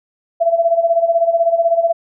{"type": "tone with tremolo", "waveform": "sine", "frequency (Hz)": 671, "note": "E5", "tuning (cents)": 31, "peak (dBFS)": -8, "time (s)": [0.4, 1.93], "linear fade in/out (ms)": 20, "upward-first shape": "sine", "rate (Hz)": 16, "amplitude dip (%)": 75, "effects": []}